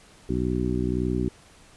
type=harmonic tone; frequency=61.74 Hz; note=B1; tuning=in tune; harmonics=1 / 2 / 3 / 4 / 5 / 6; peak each=-30 / -30 / -30 / -30 / -30 / -30 dBFS; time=0.29-1.29 s; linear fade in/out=5 ms; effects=pink hiss -53 dBFS RMS until 1.76 s + resampled to 24000 Hz